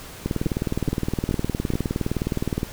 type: two click trains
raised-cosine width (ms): 3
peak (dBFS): -10 / -10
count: 47 / 4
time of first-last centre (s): 0.26-2.631 / 0.46-1.737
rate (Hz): 19.4 / 2.35
effects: pink hiss -40 dBFS RMS until 2.72 s